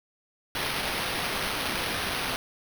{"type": "noise with sample-and-hold", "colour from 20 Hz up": "violet", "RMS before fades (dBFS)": -30, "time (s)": [0.55, 2.36], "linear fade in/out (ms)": 0, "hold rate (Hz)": 7350, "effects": []}